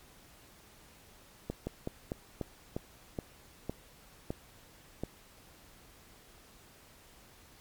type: slowing click train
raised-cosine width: 2 ms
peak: -21 dBFS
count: 10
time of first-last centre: 1.5-5.036 s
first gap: 170 ms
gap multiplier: 1.2
effects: pink hiss -58 dBFS RMS until 7.6 s + MP3 96 kbps